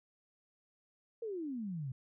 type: exponential sweep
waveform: sine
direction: down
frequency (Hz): 475.8 to 123.47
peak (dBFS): -37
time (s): 1.22-1.92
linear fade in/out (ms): 5
effects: none